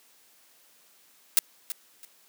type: noise with echo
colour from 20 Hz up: blue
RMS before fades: -19 dBFS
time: 1.37-1.39 s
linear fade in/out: 0 ms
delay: 330 ms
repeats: 2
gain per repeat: -13 dB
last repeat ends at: 2.05 s
effects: white hiss -60 dBFS RMS until 2.28 s + high-pass 200 Hz 12 dB/octave